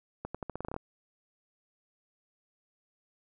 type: accelerating click train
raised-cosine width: 1 ms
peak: -22 dBFS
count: 11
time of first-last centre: 0.25-0.764 s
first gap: 96 ms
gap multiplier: 0.85
effects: none